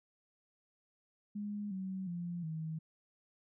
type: tone with pitch steps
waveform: sine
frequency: 206.4 / 189.27 / 173.56 / 159.16 Hz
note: G#3 / F#3 / F3 / D#3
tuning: -10 / +40 / -10 / +40 cents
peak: -37 dBFS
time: 1.35-2.79 s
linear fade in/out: 10 ms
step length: 360 ms
effects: none